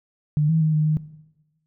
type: tone with pitch steps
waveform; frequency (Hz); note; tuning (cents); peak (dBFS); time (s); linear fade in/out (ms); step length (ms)
sine; 150 / 160.9 / 156.3 / 153.4 / 154.3; D3 / E3 / D#3 / D#3 / D#3; +37 / -42 / +8 / -24 / -14; -16; 0.37-0.97; 0; 120
effects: noise-tail reverb RT60 1.0 s tail -18 dB re dry